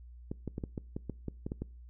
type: clicks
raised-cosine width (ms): 3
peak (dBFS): -23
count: 11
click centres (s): 0.315 / 0.477 / 0.581 / 0.638 / 0.778 / 0.965 / 1.097 / 1.283 / 1.465 / 1.519 / 1.62
effects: noise-tail reverb RT60 0.4 s tail -24 dB re dry + added 60 Hz sine -48 dBFS peak until 1.89 s